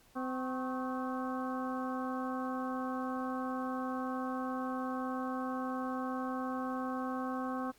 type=harmonic tone with a mistuned harmonic; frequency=257 Hz; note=C4; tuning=31 cents flat; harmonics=1 / 2 / 3 / 4 / 5 / 6; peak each=-36 / -42 / -42 / -41 / -45 / -49 dBFS; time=0.15-7.72 s; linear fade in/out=20 ms; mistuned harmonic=4; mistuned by=+100 cents; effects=pink hiss -64 dBFS RMS until 7.78 s + MP3 96 kbps